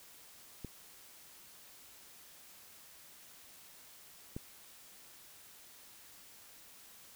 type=clicks; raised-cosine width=3 ms; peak=-29 / -27 dBFS; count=2; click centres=0.647 / 4.365 s; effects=white hiss -57 dBFS RMS until 7.15 s